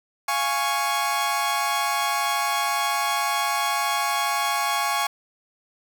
sawtooth chord, Db major, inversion first, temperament equal, 698.5 / 830.6 / 1108.7 Hz, F5 / Ab5 / Db6, 0 / 0 / 0 cents, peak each -26 / -22 / -21 dBFS, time 0.28-5.07 s, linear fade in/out 5 ms, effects none

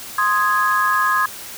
sine chord, Ab major, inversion first, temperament equal, 1046.5 / 1244.5 / 1661.2 Hz, C6 / Eb6 / Ab6, 0 / 0 / 0 cents, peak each -19 dBFS, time 0.18-1.26 s, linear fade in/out 5 ms, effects white hiss -34 dBFS RMS until 1.57 s

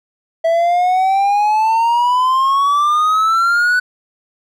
triangle exponential sweep, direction up, 654 to 1495 Hz, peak -9 dBFS, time 0.44-3.8 s, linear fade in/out 10 ms, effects none

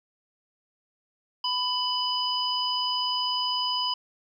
harmonic tone, 996 Hz, B5, 14 cents sharp, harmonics 1 / 3 / 5, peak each -29 / -29 / -29 dBFS, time 1.44-3.94 s, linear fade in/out 5 ms, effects 10-bit

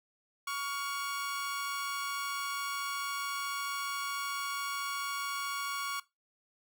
sawtooth tone pair together, 1121.5 / 1413 Hz, C#6 / F6, +20 / +20 cents, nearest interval major third, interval 400 cents, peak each -31 / -37 dBFS, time 0.47-6 s, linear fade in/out 5 ms, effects noise-tail reverb RT60 0.2 s tail -18 dB re dry

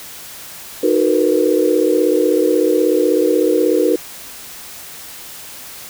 sine chord, B major seventh, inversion first, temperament equal with one note detuned, 311.1 / 370 / 457.6 / 493.9 Hz, D#4 / F#4 / A#4 / B4, 0 / 0 / -32 / 0 cents, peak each -17 dBFS, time 0.83-3.96 s, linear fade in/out 5 ms, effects white hiss -34 dBFS RMS until 5.89 s

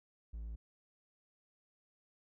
triangle tone, 55.7 Hz, A1, 22 cents sharp, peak -39 dBFS, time 0.33-0.56 s, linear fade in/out 10 ms, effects none

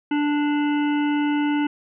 harmonic tone, 293.7 Hz, D4, in tune, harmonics 1 / 3 / 5 / 7 / 9 / 10, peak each -19 / -29 / -33 / -36 / -38 / -39 dBFS, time 0.11-1.67 s, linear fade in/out 5 ms, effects none

